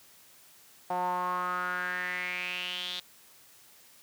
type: tone with band-pass filter sweep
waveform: sawtooth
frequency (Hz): 180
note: F#3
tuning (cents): -47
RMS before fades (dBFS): -33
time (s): 0.9-3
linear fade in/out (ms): 5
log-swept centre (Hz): 800 to 3700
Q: 6
effects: white hiss -57 dBFS RMS until 4.02 s + high-pass 80 Hz 12 dB/octave